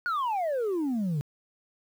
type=exponential sweep; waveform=sine; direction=down; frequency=1480 to 138.59 Hz; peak=-23 dBFS; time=0.06-1.21 s; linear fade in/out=0 ms; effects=tanh soft clip ceiling -25 dBFS + 9-bit